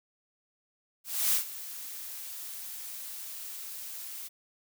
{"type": "noise with ADSR envelope", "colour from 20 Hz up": "blue", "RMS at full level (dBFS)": -25, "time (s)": [1.04, 4.29], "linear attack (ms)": 290, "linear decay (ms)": 110, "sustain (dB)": -16, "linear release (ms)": 23, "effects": []}